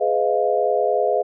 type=chord; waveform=sine; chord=F half-diminished seventh; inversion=first; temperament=just; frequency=419.1 / 502.9 / 628.6 / 698.5 Hz; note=Ab4 / Cb5 / Eb5 / F5; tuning=+16 / +31 / +18 / 0 cents; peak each=-22 dBFS; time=0-1.23 s; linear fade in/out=20 ms; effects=none